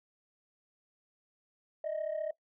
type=tone pair together; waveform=sine; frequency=605.2 / 640 Hz; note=D#5 / D#5; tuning=-48 / +49 cents; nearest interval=minor second; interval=97 cents; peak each=-34 / -34 dBFS; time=1.84-2.31 s; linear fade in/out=5 ms; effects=noise-tail reverb RT60 0.1 s tail -19 dB re dry + tanh soft clip ceiling -29 dBFS